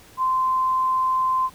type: tone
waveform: sine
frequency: 1037 Hz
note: C6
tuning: 16 cents flat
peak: -18 dBFS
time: 0.17-1.5 s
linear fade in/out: 50 ms
effects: pink hiss -49 dBFS RMS until 1.54 s

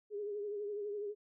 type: tone with vibrato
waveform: sine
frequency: 412.3 Hz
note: G#4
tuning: 13 cents flat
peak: -37 dBFS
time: 0.1-1.15 s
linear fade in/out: 50 ms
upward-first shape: triangle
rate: 12 Hz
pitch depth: 59 cents each way
effects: none

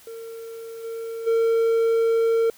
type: tone with level steps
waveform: triangle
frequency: 456.1 Hz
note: A#4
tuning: 38 cents flat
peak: -32 / -27 / -15 dBFS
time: 0.07-2.5 s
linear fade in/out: 2 ms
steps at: 0.83 / 1.26 s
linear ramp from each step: 20 ms
effects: white hiss -51 dBFS RMS until 2.57 s

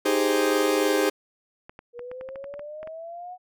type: chord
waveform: 40% pulse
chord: Ab major seventh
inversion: second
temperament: equal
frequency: 311.1 / 392 / 415.3 / 523.3 Hz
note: Eb4 / G4 / Ab4 / C5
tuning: 0 / 0 / 0 / 0 cents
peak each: -25 dBFS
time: 0.05-1.1 s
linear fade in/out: 10 ms
type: clicks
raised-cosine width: 0.5 ms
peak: -27 dBFS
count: 12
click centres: 1.695 / 1.791 / 1.993 / 2.115 / 2.211 / 2.289 / 2.358 / 2.442 / 2.54 / 2.594 / 2.83 / 2.874 s
type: exponential sweep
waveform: sine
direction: up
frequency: 474 to 738 Hz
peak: -35 dBFS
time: 1.93-3.38 s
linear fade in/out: 50 ms
effects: none

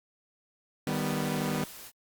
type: chord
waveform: sawtooth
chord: Eb augmented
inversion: none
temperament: equal with one note detuned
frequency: 154.04 / 196 / 246.9 Hz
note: Eb3 / G3 / B3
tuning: -17 / 0 / 0 cents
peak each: -29 dBFS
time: 0.87-1.64 s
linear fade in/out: 2 ms
type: noise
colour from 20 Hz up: white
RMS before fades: -46 dBFS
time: 0.9-1.92 s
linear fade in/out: 50 ms
effects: Opus 48 kbps

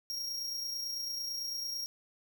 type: tone with amplitude modulation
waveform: 45% pulse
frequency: 5590 Hz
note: F8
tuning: 1 cent sharp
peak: -34 dBFS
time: 0.1-1.86 s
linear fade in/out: 0 ms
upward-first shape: sine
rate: 29 Hz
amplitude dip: 35%
effects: 10-bit

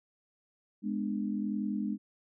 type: chord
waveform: sine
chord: G# diminished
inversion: none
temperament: just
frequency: 207.7 / 249.2 / 299 Hz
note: G#3 / B3 / D4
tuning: 0 / +16 / +31 cents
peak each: -32 / -37 / -37 dBFS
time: 0.82-1.98 s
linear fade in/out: 50 ms
effects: none

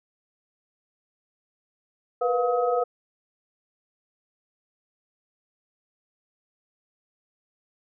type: tone cluster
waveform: sine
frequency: 472.3 / 493.3 / 710 / 1271 Hz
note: A#4 / B4 / F5 / D#6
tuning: +23 / -2 / +28 / +36 cents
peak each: -31 / -23 / -26 / -30 dBFS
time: 2.21-2.84 s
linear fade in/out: 10 ms
effects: none

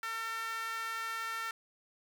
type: tone with high-pass filter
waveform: sawtooth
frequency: 452.1 Hz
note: A4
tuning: 47 cents sharp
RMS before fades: -38 dBFS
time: 0.03-1.51 s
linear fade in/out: 2 ms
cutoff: 1500 Hz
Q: 4.6
effects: none

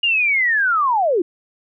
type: linear sweep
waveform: sine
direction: down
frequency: 2864 to 317.6 Hz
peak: -14 dBFS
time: 0.03-1.22 s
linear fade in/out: 5 ms
effects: none

